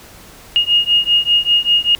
sine beating tone pair, 2854 / 2859.1 Hz, F7 / F7, +37 / +40 cents, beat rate 5.1 Hz, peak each -14 dBFS, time 0.56-1.95 s, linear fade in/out 0 ms, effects pink hiss -40 dBFS RMS until 1.99 s

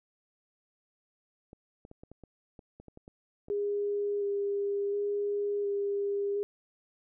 clicks, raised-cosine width 2 ms, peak -35 dBFS, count 12, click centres 1.531 / 1.851 / 1.914 / 2.035 / 2.116 / 2.237 / 2.592 / 2.8 / 2.883 / 2.974 / 3.079 / 3.484 s
sine tone with vibrato, 405.5 Hz, G#4, 41 cents flat, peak -28 dBFS, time 3.5-6.43 s, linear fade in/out 0 ms, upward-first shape square, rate 0.7 Hz, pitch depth 12 cents each way
effects none

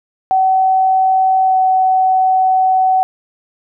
sine tone with pitch glide, 758 to 752.8 Hz, F#5 to F#5, +42 to +30 cents, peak -9 dBFS, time 0.31-3.03 s, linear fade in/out 0 ms, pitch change -12 cents, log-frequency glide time 1.44-1.56 s, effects none

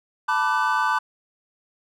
triangle chord, B minor seventh, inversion third, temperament equal with one note detuned, 880 / 987.8 / 1174.7 / 1505.8 Hz, A5 / B5 / D6 / F#6, 0 / 0 / 0 / +30 cents, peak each -23 dBFS, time 0.28-0.99 s, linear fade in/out 10 ms, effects none

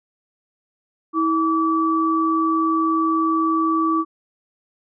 sine tone pair together, 323.2 / 1151.8 Hz, E4 / D6, -34 / -34 cents, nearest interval octave + minor seventh, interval 2200 cents, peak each -19 dBFS, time 1.13-4.05 s, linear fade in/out 50 ms, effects none

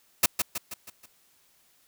white noise with echo, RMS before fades -19 dBFS, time 0.23-0.26 s, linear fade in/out 5 ms, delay 160 ms, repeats 5, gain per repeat -6 dB, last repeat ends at 1.06 s, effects white hiss -64 dBFS RMS until 1.87 s

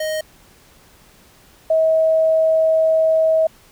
square / sine tone pair in turn, 623 / 640.5 Hz, D#5 / E5, +2 / -50 cents, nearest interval unison, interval 48 cents, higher second, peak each -21 / -12 dBFS, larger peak second, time 0-0.21 / 1.7-3.47 s, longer second, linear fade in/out 5 ms, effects pink hiss -50 dBFS RMS until 3.71 s

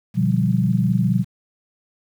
sine chord, G dominant seventh, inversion first, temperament just, 122.5 / 147 / 176.4 / 196 Hz, B2 / D3 / F3 / G3, -14 / +2 / +18 / 0 cents, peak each -20 / -25 / -20 / -21 dBFS, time 0.14-1.25 s, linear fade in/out 50 ms, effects 8-bit

